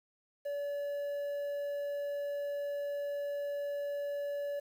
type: tone with quantisation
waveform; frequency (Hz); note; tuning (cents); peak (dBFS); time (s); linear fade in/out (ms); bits
triangle; 573; D5; -43; -32; 0.45-4.6; 10; 10
effects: none